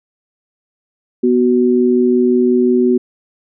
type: tone pair together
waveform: sine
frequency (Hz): 246.2 / 371.8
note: B3 / F#4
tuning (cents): -5 / +8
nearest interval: perfect fifth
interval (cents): 713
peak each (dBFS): -12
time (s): 1.23-2.98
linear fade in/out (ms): 10
effects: none